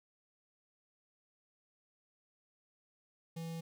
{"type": "tone with notch filter", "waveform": "square", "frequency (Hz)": 165, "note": "E3", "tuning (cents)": 2, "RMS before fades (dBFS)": -42, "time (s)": [3.36, 3.61], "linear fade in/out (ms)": 10, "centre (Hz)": 1400, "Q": 1.1, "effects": []}